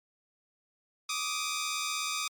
10% pulse tone pair together, 1168 / 1244.5 Hz, D6 / D#6, -10 / 0 cents, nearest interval minor second, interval 110 cents, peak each -26 / -25 dBFS, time 1.09-2.28 s, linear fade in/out 5 ms, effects MP3 64 kbps

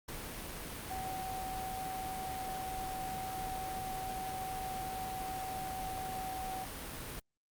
sine tone in noise, 757 Hz, F#5, 39 cents sharp, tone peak -38 dBFS, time 0.9-6.65 s, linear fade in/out 10 ms, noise pink, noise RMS -43 dBFS, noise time 0.08-7.2 s, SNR +2 dB, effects Opus 48 kbps

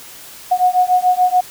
sine beating tone pair, 726 / 732.9 Hz, F#5 / F#5, -33 / -17 cents, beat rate 6.9 Hz, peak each -14 dBFS, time 0.51-1.41 s, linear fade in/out 10 ms, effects white hiss -37 dBFS RMS until 1.5 s

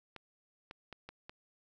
clicks, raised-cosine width 0.3 ms, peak -30 dBFS, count 5, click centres 0.163 / 0.711 / 0.927 / 1.09 / 1.295 s, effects none

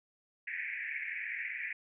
white band-pass noise, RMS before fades -39 dBFS, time 0.47-1.73 s, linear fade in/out 5 ms, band 1700 to 2400 Hz, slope 96 dB/octave, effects none

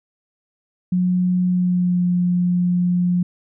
sine tone with pitch glide, 181 to 177.79 Hz, F#3 to F3, -38 to +31 cents, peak -15 dBFS, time 0.92-3.23 s, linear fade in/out 5 ms, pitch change -31 cents, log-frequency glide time 1.46-2.04 s, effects none

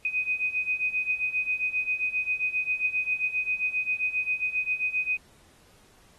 sine beating tone pair, 2498 / 2505.5 Hz, D#7 / D#7, +6 / +11 cents, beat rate 7.5 Hz, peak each -30 / -27 dBFS, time 0.05-5.17 s, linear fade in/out 2 ms, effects pink hiss -59 dBFS RMS until 6.18 s + AAC 32 kbps

